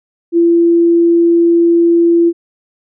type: tone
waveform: sine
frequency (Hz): 339.2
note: E4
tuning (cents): +50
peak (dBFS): -6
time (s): 0.32-2.33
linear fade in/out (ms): 50
effects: none

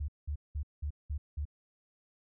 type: tone bursts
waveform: sine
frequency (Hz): 73.42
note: D2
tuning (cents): 0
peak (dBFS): -32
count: 6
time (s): 0-1.454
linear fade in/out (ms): 10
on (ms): 84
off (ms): 190
effects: none

